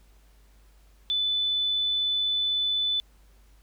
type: tone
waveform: sine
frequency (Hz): 3498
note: A7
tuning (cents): -11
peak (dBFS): -23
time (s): 1.1-3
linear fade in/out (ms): 0
effects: added 50 Hz sine -54 dBFS peak until 3.62 s + pink hiss -64 dBFS RMS until 3.62 s